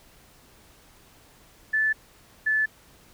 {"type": "tone pair in turn", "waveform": "sine", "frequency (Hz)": [1747, 1738.8], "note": ["A6", "A6"], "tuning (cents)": [-13, -21], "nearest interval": "unison", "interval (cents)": 8, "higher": "first", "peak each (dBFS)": -20, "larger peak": "neither", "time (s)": [[1.73, 1.93], [2.46, 2.66]], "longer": "neither", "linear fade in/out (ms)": 10, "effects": ["pink hiss -55 dBFS RMS until 3.13 s"]}